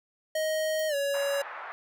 square tone with pitch glide, 627 to 561.8 Hz, D#5 to C#5, +13 to +23 cents, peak -27 dBFS, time 0.35-1.42 s, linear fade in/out 5 ms, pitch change -190 cents, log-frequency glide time 0.88-0.95 s
violet noise with exponential decay, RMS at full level -39 dBFS, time 0.79-0.89 s, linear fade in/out 1 ms, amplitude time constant 20 ms
white band-pass noise, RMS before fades -40 dBFS, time 1.14-1.72 s, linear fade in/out 0 ms, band 640 to 1700 Hz, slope 24 dB/octave
effects none

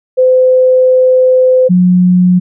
sine tone pair in turn, 512 / 180.61 Hz, C5 / F#3, -38 / -42 cents, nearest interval octave + tritone, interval 1804 cents, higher first, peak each -4 dBFS, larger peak neither, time 0.17-1.69 / 1.69-2.4 s, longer first, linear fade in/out 20 ms, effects none

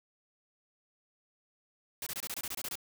white noise bursts, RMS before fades -38 dBFS, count 11, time 2.02-2.755 s, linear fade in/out 2 ms, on 45 ms, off 24 ms, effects none

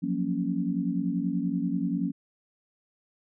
sine chord, Gb major seventh, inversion third, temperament equal, 174.61 / 185 / 233.1 / 277.2 Hz, F3 / Gb3 / Bb3 / Db4, 0 / 0 / 0 / 0 cents, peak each -31 / -31 / -32 / -30 dBFS, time 0.02-2.12 s, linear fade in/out 20 ms, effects none

